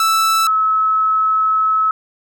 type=tone pair in turn; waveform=45% pulse / sine; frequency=1318.5 / 1293.6 Hz; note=E6 / E6; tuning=0 / -33 cents; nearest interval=unison; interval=33 cents; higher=first; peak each=-12 dBFS; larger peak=neither; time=0-0.47 / 0.47-1.91 s; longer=second; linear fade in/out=2 ms; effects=none